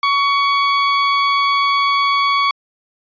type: tone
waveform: sawtooth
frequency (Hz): 1123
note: C#6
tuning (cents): +22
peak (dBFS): -9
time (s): 0.03-2.51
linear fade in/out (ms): 2
effects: resampled to 11025 Hz